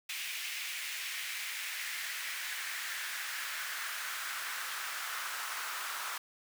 pink noise with high-pass filter sweep, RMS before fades -39 dBFS, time 0.09-6.18 s, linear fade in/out 5 ms, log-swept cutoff 2400 to 1200 Hz, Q 2.4, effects none

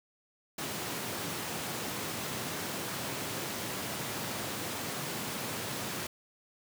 pink high-pass noise, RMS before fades -37 dBFS, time 0.58-6.07 s, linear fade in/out 5 ms, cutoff 110 Hz, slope 24 dB/octave, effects none

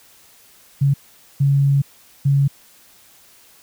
sine tone bursts at uneven times, 139.6 Hz, C#3, 13 cents sharp, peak -12 dBFS, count 3, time 0.81-0.94 / 1.4-1.82 / 2.25-2.48 s, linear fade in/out 10 ms, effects white hiss -50 dBFS RMS until 3.62 s

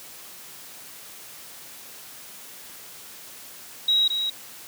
sine tone with echo, 3832 Hz, A#7, 47 cents sharp, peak -17 dBFS, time 3.88-4.08 s, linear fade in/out 5 ms, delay 220 ms, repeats 1, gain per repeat -6 dB, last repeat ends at 4.3 s, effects white hiss -43 dBFS RMS until 4.67 s + high-pass 100 Hz 12 dB/octave

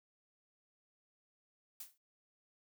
blue noise with exponential decay, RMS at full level -43 dBFS, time 1.8-1.98 s, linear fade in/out 5 ms, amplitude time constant 37 ms, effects noise-tail reverb RT60 0.1 s tail -20 dB re dry

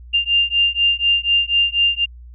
sine beating tone pair, 2794 / 2798.1 Hz, F7 / F7, 0 / +3 cents, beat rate 4.1 Hz, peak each -17 dBFS, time 0.13-2.06 s, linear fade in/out 20 ms, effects added 60 Hz sine -36 dBFS peak until 2.34 s

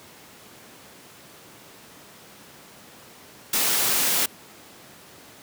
white noise, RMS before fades -22 dBFS, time 3.53-4.26 s, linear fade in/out 5 ms, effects pink hiss -47 dBFS RMS until 5.42 s + high-pass 150 Hz 12 dB/octave

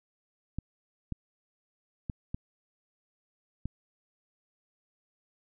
clicks, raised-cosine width 5 ms, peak -21 dBFS, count 5, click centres 0.586 / 1.123 / 2.098 / 2.345 / 3.656 s, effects none

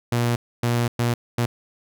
sawtooth tone bursts at uneven times, 119.3 Hz, A#2, 41 cents sharp, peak -15 dBFS, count 4, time 0.12-0.36 / 0.63-0.88 / 0.99-1.14 / 1.38-1.46 s, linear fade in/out 5 ms, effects none

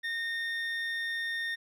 triangle tone pair together, 1842 / 3629 Hz, A#6 / A#7, -21 / -47 cents, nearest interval octave, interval 1174 cents, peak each -30 / -38 dBFS, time 0.03-1.56 s, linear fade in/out 20 ms, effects none

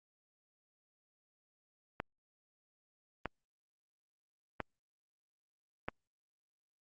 clicks, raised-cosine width 0.5 ms, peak -20 dBFS, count 4, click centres 2.001 / 3.257 / 4.603 / 5.885 s, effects Opus 48 kbps

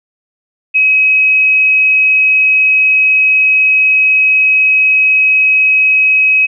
sine tone, 2546 Hz, D#7, 39 cents sharp, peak -6 dBFS, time 0.74-6.47 s, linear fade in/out 20 ms, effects none

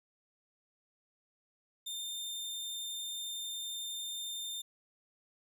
sawtooth tone, 3611 Hz, A7, 44 cents sharp, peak -35 dBFS, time 1.86-4.62 s, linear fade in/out 10 ms, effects none

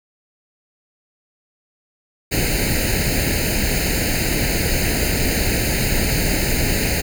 pink noise with comb filter, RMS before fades -19 dBFS, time 2.31-7.02 s, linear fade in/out 20 ms, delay 0.44 ms, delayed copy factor +0.9, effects none

